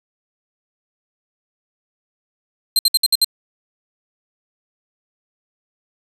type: tone bursts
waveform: sawtooth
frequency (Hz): 4152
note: C8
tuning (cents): -14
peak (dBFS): -8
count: 6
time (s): 2.76-3.245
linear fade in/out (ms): 2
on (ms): 30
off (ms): 61
effects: resampled to 32000 Hz